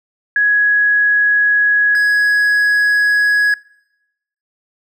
sine / triangle tone pair in turn, 1671 / 1671 Hz, G#6 / G#6, +10 / +10 cents, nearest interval unison, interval 0 cents, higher neither, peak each -10 / -9 dBFS, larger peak second, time 0.36-1.95 / 1.95-3.54 s, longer neither, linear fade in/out 2 ms, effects noise-tail reverb RT60 0.9 s tail -23 dB re dry

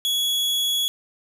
40% pulse tone, 3363 Hz, G#7, 21 cents sharp, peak -19 dBFS, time 0.05-0.88 s, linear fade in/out 0 ms, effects none

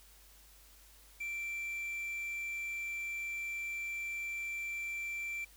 triangle tone with quantisation, 2347 Hz, D7, 2 cents flat, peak -35 dBFS, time 1.2-5.45 s, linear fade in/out 10 ms, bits 10, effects added 50 Hz sine -61 dBFS peak until 5.56 s + white hiss -61 dBFS RMS until 5.56 s

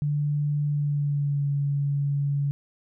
sine tone with pitch glide, 146.7 to 141.95 Hz, D3 to C#3, -2 to +41 cents, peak -22 dBFS, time 0.02-2.51 s, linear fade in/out 0 ms, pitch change -57 cents, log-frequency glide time 0.66-1.48 s, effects none

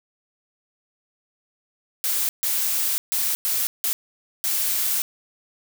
blue noise bursts at uneven times, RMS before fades -23 dBFS, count 6, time 2.04-2.29 / 2.43-2.98 / 3.12-3.35 / 3.45-3.67 / 3.84-3.93 / 4.44-5.02 s, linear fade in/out 0 ms, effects none

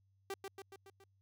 sawtooth tone with echo, 390.6 Hz, G4, 6 cents flat, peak -35 dBFS, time 0.3-0.34 s, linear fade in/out 2 ms, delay 140 ms, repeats 5, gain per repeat -4 dB, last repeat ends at 1.04 s, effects added 97 Hz sine -70 dBFS peak until 1.21 s

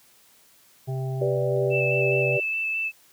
harmonic tone, 131.4 Hz, C3, 8 cents sharp, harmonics 1 / 3 / 5 / 6, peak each -26 / -36 / -40 / -42 dBFS, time 0.87-2.38 s, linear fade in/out 20 ms
sine chord, G major, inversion none, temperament equal, 392 / 493.9 / 587.3 Hz, G4 / B4 / D5, 0 / 0 / 0 cents, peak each -26 / -28 / -26 dBFS, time 1.21-2.4 s, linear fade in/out 5 ms
sine tone with vibrato, 2637 Hz, E7, in tune, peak -24 dBFS, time 1.7-2.92 s, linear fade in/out 50 ms, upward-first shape square, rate 4.8 Hz, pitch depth 10 cents each way
effects white hiss -57 dBFS RMS until 3.12 s + high-pass 60 Hz 12 dB/octave

